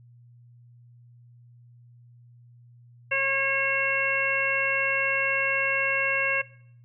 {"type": "harmonic tone", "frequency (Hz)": 544, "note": "C#5", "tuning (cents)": -33, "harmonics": [1, 2, 3, 4, 5], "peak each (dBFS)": [-30, -35, -28, -27, -27], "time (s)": [3.11, 6.42], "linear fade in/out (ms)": 10, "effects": ["noise-tail reverb RT60 0.6 s tail -19 dB re dry", "added 120 Hz sine -50 dBFS peak until 6.84 s"]}